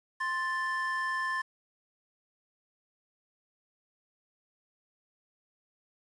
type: tone pair together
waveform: triangle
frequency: 1048.5 / 1760 Hz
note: C6 / A6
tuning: +3 / 0 cents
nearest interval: major sixth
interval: 897 cents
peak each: -31 / -30 dBFS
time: 0.2-1.42 s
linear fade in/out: 10 ms
effects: resampled to 22050 Hz + 9-bit